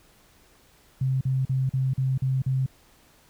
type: tone bursts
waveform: sine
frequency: 131.8 Hz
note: C3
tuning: 13 cents sharp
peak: -21 dBFS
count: 7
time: 1.01-2.662 s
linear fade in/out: 5 ms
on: 200 ms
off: 42 ms
effects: pink hiss -58 dBFS RMS until 3.29 s